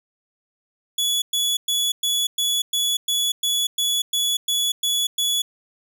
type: tone bursts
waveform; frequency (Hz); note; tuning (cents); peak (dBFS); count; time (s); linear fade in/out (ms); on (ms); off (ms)
sawtooth; 3404; G#7; +42; -16; 13; 0.98-5.42; 5; 240; 110
effects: none